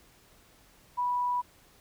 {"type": "tone", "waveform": "sine", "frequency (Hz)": 982, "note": "B5", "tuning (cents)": -10, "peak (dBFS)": -26, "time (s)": [0.97, 1.42], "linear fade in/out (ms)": 20, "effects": ["pink hiss -60 dBFS RMS until 1.8 s"]}